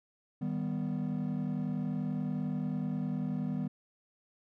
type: chord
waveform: triangle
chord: Eb augmented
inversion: none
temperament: equal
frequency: 155.56 / 196 / 246.9 Hz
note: Eb3 / G3 / B3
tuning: 0 / 0 / 0 cents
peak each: -33 dBFS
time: 0.41-3.68 s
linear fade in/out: 10 ms
effects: tanh soft clip ceiling -24 dBFS